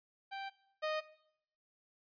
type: tone pair in turn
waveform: sawtooth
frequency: 783 / 619.1 Hz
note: G5 / D#5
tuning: -2 / -9 cents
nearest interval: major third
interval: 407 cents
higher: first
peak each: -37 / -30 dBFS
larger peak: second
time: 0.31-0.5 / 0.82-1.01 s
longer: neither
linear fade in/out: 20 ms
effects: noise-tail reverb RT60 0.7 s tail -18 dB re dry + resampled to 11025 Hz